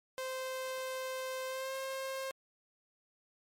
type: tone with pitch glide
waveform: sawtooth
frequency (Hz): 520 to 532.8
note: C5 to C5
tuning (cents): -11 to +31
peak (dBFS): -33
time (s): 0.18-2.31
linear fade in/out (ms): 0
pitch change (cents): +42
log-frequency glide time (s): 1.47-1.74
effects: MP3 64 kbps